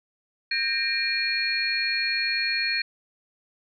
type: tone cluster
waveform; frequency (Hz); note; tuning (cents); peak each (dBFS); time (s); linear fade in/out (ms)
sine; 1592 / 1848 / 2392 / 4301; G6 / A#6 / D7 / C8; +26 / -16 / +31 / +47; -34 / -29 / -27 / -27; 0.51-2.82; 5
effects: none